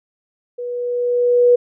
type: tone with level ramp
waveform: sine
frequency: 487.1 Hz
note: B4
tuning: 24 cents flat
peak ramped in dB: -24 to -7 dBFS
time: 0.58-1.56 s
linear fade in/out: 10 ms
effects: none